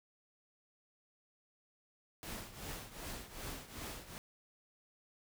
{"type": "noise with tremolo", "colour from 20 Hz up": "pink", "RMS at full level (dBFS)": -43, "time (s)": [2.23, 4.18], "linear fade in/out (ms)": 0, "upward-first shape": "triangle", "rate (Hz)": 2.6, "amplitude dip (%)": 80, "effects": []}